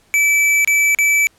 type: tone with dropouts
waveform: square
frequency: 2310 Hz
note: D7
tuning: 29 cents flat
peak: -12 dBFS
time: 0.14-1.27 s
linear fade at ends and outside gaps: 0 ms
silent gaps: 0.647-0.675 / 0.948-0.987 s
effects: pink hiss -55 dBFS RMS until 1.38 s + low-pass 12000 Hz 12 dB/octave